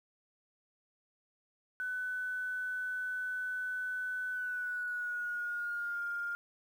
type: tone with pitch glide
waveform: sine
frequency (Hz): 1500 to 1407.7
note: F#6 to F6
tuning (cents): +23 to +13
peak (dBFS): -34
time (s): 1.8-6.35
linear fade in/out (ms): 0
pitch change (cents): -110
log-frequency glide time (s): 4.32-6
effects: 10-bit